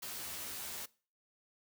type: noise with comb filter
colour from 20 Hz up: white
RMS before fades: -43 dBFS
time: 0.02-0.86 s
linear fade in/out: 10 ms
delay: 13 ms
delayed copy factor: +0.95
effects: noise-tail reverb RT60 0.4 s tail -22 dB re dry